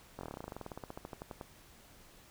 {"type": "slowing click train", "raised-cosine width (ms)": 1, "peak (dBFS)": -28, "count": 25, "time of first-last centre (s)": [0.19, 1.412], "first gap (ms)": 21, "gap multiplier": 1.07, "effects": ["pink hiss -59 dBFS RMS until 2.3 s"]}